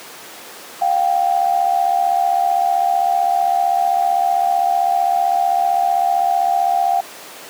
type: tone pair together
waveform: sine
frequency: 708.4 / 784 Hz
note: F5 / G5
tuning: +24 / 0 cents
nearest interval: major second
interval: 176 cents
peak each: -16 dBFS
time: 0.81-7.01 s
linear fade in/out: 10 ms
effects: pink hiss -35 dBFS RMS until 7.49 s + high-pass 400 Hz 12 dB/octave